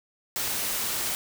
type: noise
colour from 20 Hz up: white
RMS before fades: -29 dBFS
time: 0.36-1.15 s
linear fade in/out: 0 ms
effects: none